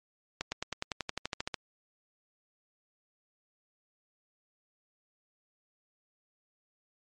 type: accelerating click train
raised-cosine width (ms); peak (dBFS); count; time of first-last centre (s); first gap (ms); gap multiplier
0.2; -15; 14; 0.41-1.542; 110; 0.96
effects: MP3 48 kbps